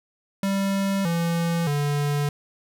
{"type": "tone with pitch steps", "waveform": "square", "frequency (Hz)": [196, 168.67, 145.15], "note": ["G3", "E3", "D3"], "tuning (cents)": [0, 40, -20], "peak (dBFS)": -22, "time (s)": [0.43, 2.29], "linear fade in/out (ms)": 2, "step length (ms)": 620, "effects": []}